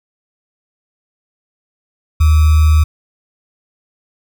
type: tone with sample-and-hold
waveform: sine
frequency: 77.4 Hz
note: D#2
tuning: 9 cents flat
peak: -6 dBFS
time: 2.2-2.84 s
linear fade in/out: 10 ms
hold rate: 1225 Hz
effects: none